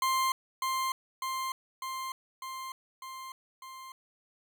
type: tone with echo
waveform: 40% pulse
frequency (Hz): 1051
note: C6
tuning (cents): +7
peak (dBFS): -25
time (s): 0.02-0.32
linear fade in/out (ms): 2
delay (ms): 600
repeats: 6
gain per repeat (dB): -3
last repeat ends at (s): 3.92
effects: none

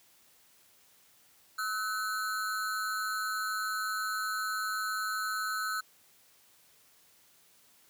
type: ring-modulated tone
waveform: square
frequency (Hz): 1396.9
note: F6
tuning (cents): 0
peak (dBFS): -29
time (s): 1.58-5.81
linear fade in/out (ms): 10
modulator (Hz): 104
effects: white hiss -63 dBFS RMS until 7.89 s + high-pass 60 Hz 12 dB/octave

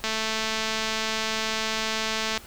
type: click train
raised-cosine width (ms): 0.2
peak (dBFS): -10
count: 515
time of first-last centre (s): 0.04-2.376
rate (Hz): 220
effects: pink hiss -46 dBFS RMS until 2.46 s

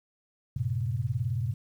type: chord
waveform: sine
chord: F# diminished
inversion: none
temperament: equal with one note detuned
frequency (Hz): 92.5 / 112.57 / 130.81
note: F#2 / A2 / C3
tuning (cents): 0 / +40 / 0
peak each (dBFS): -34 / -30 / -31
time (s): 0.56-1.54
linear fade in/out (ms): 5
effects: 10-bit

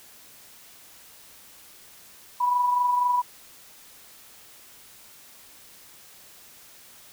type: tone pair together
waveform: sine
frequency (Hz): 982 / 1006.1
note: B5 / B5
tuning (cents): -10 / +32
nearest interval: unison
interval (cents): 42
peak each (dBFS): -20 / -31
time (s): 2.4-3.22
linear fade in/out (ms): 10
effects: white hiss -50 dBFS RMS until 7.12 s

